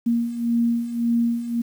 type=beating tone pair; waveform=sine; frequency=233.1 / 234.9 Hz; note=A#3 / A#3; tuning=0 / +13 cents; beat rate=1.8 Hz; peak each=-25 / -20 dBFS; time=0.06-1.62 s; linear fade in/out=10 ms; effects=8-bit